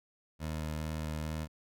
20% pulse tone with vibrato, 77.78 Hz, D#2, in tune, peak -30 dBFS, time 0.39-1.48 s, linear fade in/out 50 ms, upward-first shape sine, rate 2.3 Hz, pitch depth 16 cents each way, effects none

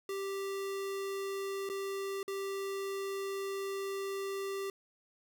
square tone with dropouts, 392 Hz, G4, in tune, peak -36 dBFS, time 0.09-4.7 s, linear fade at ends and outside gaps 2 ms, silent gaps 1.691-1.698 / 2.23-2.279 s, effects none

